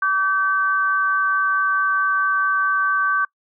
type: tone pair together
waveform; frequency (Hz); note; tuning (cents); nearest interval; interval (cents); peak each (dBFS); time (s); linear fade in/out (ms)
sine; 1152.4 / 1543; D6 / G6; -33 / -28; perfect fourth; 505; -19; 0.02-3.25; 5
effects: noise-tail reverb RT60 0.1 s tail -26 dB re dry